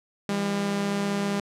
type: tone pair together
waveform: sawtooth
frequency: 166.1 / 201.1 Hz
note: E3 / G3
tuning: +13 / +44 cents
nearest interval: minor third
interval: 331 cents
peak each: -30 / -21 dBFS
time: 0.29-1.4 s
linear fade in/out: 2 ms
effects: low-pass 9000 Hz 12 dB/octave